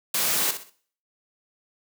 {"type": "noise with echo", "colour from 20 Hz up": "white", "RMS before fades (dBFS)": -24, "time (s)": [0.14, 0.51], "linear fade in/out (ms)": 5, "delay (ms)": 63, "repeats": 3, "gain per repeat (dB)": -10, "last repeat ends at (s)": 0.699, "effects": ["noise-tail reverb RT60 0.5 s tail -18 dB re dry", "high-pass 150 Hz 12 dB/octave"]}